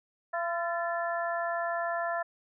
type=harmonic tone with a mistuned harmonic; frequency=340 Hz; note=F4; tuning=46 cents flat; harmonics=2 / 3 / 4 / 5; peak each=-31 / -37 / -37 / -36 dBFS; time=0.33-2.23 s; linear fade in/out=10 ms; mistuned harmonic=5; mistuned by=+47 cents; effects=none